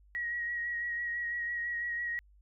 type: tone with vibrato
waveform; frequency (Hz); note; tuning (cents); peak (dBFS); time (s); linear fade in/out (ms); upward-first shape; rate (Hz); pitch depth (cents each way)
sine; 1901; A#6; +33; -32; 0.15-2.19; 0; sine; 6; 23
effects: added 50 Hz sine -58 dBFS peak until 2.41 s